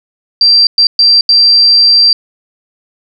sine tone bursts at uneven times, 4708 Hz, D8, 3 cents sharp, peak -3 dBFS, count 4, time 0.41-0.67 / 0.78-0.87 / 0.99-1.21 / 1.29-2.13 s, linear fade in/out 2 ms, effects none

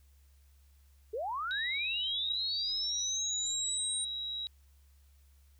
sine linear sweep, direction up, 400 to 8870 Hz, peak -33 dBFS, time 1.13-4.05 s, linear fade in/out 10 ms
sine tone with pitch glide, 3828 to 3859 Hz, A#7 to B7, +45 to -41 cents, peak -35 dBFS, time 1.51-4.47 s, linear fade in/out 0 ms, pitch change +14 cents, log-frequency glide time 2.47-3.36 s
effects added 69 Hz sine -59 dBFS peak until 5.59 s + white hiss -72 dBFS RMS until 5.59 s

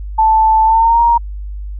sine tone with pitch glide, 880 to 937.7 Hz, A5 to A#5, 0 to +10 cents, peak -7 dBFS, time 0.18-1.18 s, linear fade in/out 10 ms, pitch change +110 cents, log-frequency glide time 0.64-1.01 s, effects added 50 Hz sine -22 dBFS peak until 1.79 s

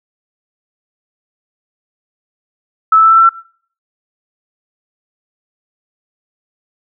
sine tone with pitch steps, 1306 / 1314.3 / 1322.7 / 1331.1 / 1339.6 / 1348.2 Hz, E6 / E6 / E6 / E6 / E6 / E6, -17 / -6 / +5 / +16 / +27 / +39 cents, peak -4 dBFS, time 2.92-3.292 s, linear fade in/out 5 ms, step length 62 ms, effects noise-tail reverb RT60 0.5 s tail -20 dB re dry

